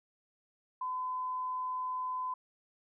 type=tone; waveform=sine; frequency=1015 Hz; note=B5; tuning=47 cents sharp; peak=-33 dBFS; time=0.81-2.34 s; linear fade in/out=5 ms; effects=none